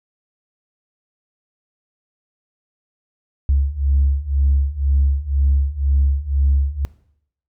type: beating tone pair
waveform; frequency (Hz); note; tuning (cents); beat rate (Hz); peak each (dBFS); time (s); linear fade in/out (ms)
sine; 68.3 / 70.3; C#2 / C#2; -25 / +25; 2; -18 / -16; 3.49-6.85; 0
effects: noise-tail reverb RT60 0.7 s tail -19 dB re dry + tanh soft clip ceiling -8 dBFS